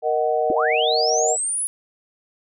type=chord; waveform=sine; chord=D# minor; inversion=second; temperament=just; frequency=466.7 / 622.3 / 746.7 Hz; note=A#4 / D#5 / F#5; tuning=+2 / 0 / +16 cents; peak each=-22 dBFS; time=0.02-1.37 s; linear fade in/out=50 ms
type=linear sweep; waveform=sine; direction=up; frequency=246.9 to 10548 Hz; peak=-21 dBFS; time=0.5-1.67 s; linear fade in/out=0 ms
effects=none